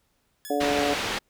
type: tone with exponential decay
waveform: 5% pulse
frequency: 1708 Hz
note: G#6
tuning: 48 cents sharp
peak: -25 dBFS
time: 0.45-0.96 s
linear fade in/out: 0 ms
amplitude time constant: 110 ms
type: harmonic tone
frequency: 144.2 Hz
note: D3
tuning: 31 cents flat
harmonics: 2 / 3 / 4 / 5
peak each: -28 / -28 / -28 / -28 dBFS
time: 0.5-0.94 s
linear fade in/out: 5 ms
type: low-pass noise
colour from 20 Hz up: white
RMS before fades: -29 dBFS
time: 0.6-1.19 s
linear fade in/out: 10 ms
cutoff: 3100 Hz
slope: 12 dB/octave
effects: pink hiss -70 dBFS RMS until 1.29 s